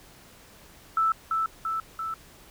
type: tone with echo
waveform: sine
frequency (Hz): 1318.5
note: E6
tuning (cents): 0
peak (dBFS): -20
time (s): 0.97-1.12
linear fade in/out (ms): 2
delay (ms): 340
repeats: 3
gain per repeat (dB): -3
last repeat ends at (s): 2.14
effects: pink hiss -52 dBFS RMS until 2.5 s